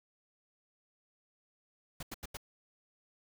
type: noise bursts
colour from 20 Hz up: pink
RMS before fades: -42 dBFS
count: 4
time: 2-2.371 s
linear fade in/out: 5 ms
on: 29 ms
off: 85 ms
effects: none